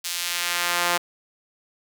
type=tone with high-pass filter sweep; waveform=sawtooth; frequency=174.61 Hz; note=F3; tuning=in tune; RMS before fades=-25 dBFS; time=0.04-0.98 s; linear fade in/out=10 ms; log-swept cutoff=4200 to 790 Hz; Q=0.78; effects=none